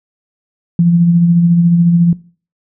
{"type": "tone with tremolo", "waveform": "sine", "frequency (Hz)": 171.3, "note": "F3", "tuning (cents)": -33, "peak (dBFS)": -5, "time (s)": [0.79, 2.13], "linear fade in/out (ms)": 2, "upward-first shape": "sine", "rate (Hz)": 14, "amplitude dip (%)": 40, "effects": ["noise-tail reverb RT60 0.4 s tail -19 dB re dry"]}